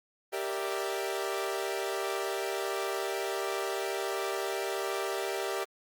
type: chord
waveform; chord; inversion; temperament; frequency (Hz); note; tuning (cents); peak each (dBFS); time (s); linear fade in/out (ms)
sawtooth; E half-diminished seventh; first; equal; 392 / 466.2 / 587.3 / 659.3; G4 / Bb4 / D5 / E5; 0 / 0 / 0 / 0; -30 / -34 / -35 / -35; 0.32-5.65; 20
effects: Opus 32 kbps